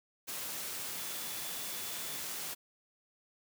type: tone in noise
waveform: sine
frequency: 3457 Hz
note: A7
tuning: 31 cents flat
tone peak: -51 dBFS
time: 0.97-2.2 s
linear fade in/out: 20 ms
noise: white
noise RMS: -40 dBFS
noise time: 0.27-2.55 s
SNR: -14 dB
effects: high-pass 100 Hz 12 dB/octave